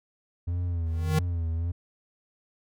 triangle tone with vibrato, 85.1 Hz, F2, 44 cents flat, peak -24 dBFS, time 0.47-1.72 s, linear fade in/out 10 ms, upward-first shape sine, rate 1.7 Hz, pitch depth 72 cents each way
square tone with exponential growth, 155.56 Hz, D#3, in tune, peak -20 dBFS, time 0.86-1.19 s, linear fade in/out 5 ms, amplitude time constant 71 ms
effects none

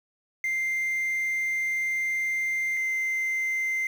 sine tone pair in turn, 2093 / 2081 Hz, C7 / C7, 0 / -10 cents, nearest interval unison, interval 10 cents, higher first, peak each -22 dBFS, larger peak neither, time 0.44-2.77 / 2.77-3.87 s, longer first, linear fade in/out 2 ms, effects tanh soft clip ceiling -24 dBFS + 8-bit

